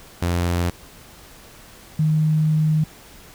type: tone pair in turn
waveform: sawtooth / sine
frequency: 87.1 / 155.19 Hz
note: F2 / D#3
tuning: -4 / -4 cents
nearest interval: minor seventh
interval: 1000 cents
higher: second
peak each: -15 dBFS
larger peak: neither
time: 0.22-0.7 / 1.99-2.84 s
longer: second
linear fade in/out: 5 ms
effects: pink hiss -45 dBFS RMS until 3.34 s